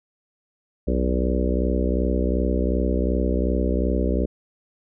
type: harmonic tone with a mistuned harmonic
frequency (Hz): 62.7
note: B1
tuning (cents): +27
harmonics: 1 / 3 / 4 / 5 / 6 / 7 / 8 / 9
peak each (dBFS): -22 / -27 / -28 / -29 / -30 / -30 / -31 / -32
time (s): 0.87-4.26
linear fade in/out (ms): 10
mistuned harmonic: 9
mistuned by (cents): +44
effects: none